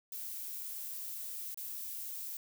violet noise with dropouts, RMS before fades -42 dBFS, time 0.12-2.37 s, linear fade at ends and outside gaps 2 ms, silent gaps 1.544-1.574 s, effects none

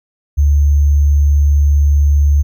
sine tone with sample-and-hold, 72.4 Hz, D2, 24 cents flat, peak -7 dBFS, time 0.37-2.43 s, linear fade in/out 20 ms, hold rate 6300 Hz, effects none

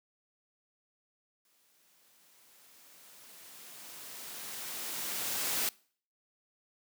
white noise with exponential growth, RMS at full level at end -31 dBFS, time 1.45-5.69 s, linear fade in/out 2 ms, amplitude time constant 920 ms, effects noise-tail reverb RT60 0.5 s tail -24 dB re dry + high-pass 150 Hz 12 dB/octave

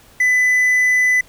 triangle tone, 2000 Hz, B6, 21 cents sharp, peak -10 dBFS, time 0.2-1.21 s, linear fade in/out 5 ms, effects pink hiss -48 dBFS RMS until 1.28 s

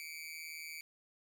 sawtooth tone with amplitude modulation, 2299 Hz, D7, 37 cents flat, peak -37 dBFS, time 0-0.81 s, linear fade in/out 0 ms, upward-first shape sine, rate 158 Hz, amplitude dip 85%, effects none

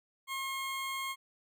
20% pulse tone, 1076 Hz, C6, 48 cents sharp, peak -30 dBFS, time 0.27-1.16 s, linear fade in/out 50 ms, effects none

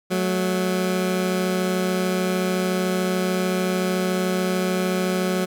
20% pulse tone pair together, 184.4 / 218 Hz, F#3 / A3, -6 / -16 cents, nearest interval minor third, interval 290 cents, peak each -16 / -24 dBFS, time 0.1-5.46 s, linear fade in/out 20 ms, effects none

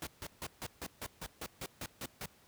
pink noise bursts, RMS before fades -41 dBFS, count 12, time 0.02-2.258 s, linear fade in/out 2 ms, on 49 ms, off 150 ms, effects pink hiss -64 dBFS RMS until 2.47 s + high-pass 60 Hz 12 dB/octave

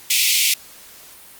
pink high-pass noise, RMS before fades -17 dBFS, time 0.1-0.54 s, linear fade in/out 5 ms, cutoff 2100 Hz, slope 96 dB/octave, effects white hiss -43 dBFS RMS until 1.39 s + Opus 48 kbps

